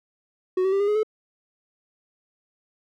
triangle tone with pitch steps, 370 / 381.7 / 393.8 / 406.3 / 419.2 / 432.4 Hz, F#4 / G4 / G4 / G#4 / G#4 / A4, 0 / -46 / +8 / -38 / +16 / -30 cents, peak -17 dBFS, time 0.57-1.032 s, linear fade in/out 5 ms, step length 77 ms, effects none

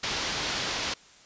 white low-pass noise, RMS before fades -31 dBFS, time 0.03-0.94 s, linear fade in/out 5 ms, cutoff 5600 Hz, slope 24 dB/octave, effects white hiss -54 dBFS RMS until 1.25 s + resampled to 16000 Hz

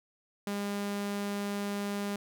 sawtooth tone, 202.5 Hz, G#3, 43 cents flat, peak -28 dBFS, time 0.47-2.16 s, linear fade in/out 2 ms, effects none

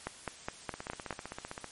two click trains, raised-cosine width 0.5 ms, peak -19 / -24 dBFS, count 6 / 15, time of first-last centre 0.07-1.107 / 0.74-1.643 s, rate 4.82 / 15.5 Hz, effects white hiss -51 dBFS RMS until 1.71 s + MP3 48 kbps

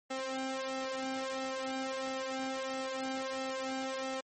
sawtooth tone with flanger, 264 Hz, C4, 16 cents sharp, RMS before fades -37 dBFS, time 0.1-4.21 s, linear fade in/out 10 ms, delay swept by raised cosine 1.5 to 2.5 ms, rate 1.5 Hz, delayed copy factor +0.9, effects low-pass 11000 Hz 12 dB/octave + MP3 32 kbps

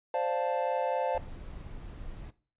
triangle chord, D minor seventh, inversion third, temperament equal, 523.3 / 587.3 / 698.5 / 880 Hz, C5 / D5 / F5 / A5, 0 / 0 / 0 / 0 cents, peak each -30 / -32 / -32 / -31 dBFS, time 0.14-1.18 s, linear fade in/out 2 ms
brown noise, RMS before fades -42 dBFS, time 1.14-2.31 s, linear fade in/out 10 ms
effects noise-tail reverb RT60 0.4 s tail -18 dB re dry + resampled to 8000 Hz

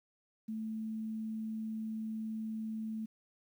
sine tone with quantisation, 219.8 Hz, A3, 2 cents flat, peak -36 dBFS, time 0.48-3.06 s, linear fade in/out 10 ms, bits 11, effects none

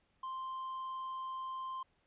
triangle tone, 1046.5 Hz, C6, in tune, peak -37 dBFS, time 0.23-1.83 s, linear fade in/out 5 ms, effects pink hiss -75 dBFS RMS until 2.06 s + resampled to 8000 Hz

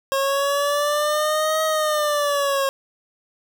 25% pulse linear two-way sweep, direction up then down, 541 to 633 to 541 Hz, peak -15 dBFS, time 0.12-2.69 s, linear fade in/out 0 ms, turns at 1.63 s, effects none

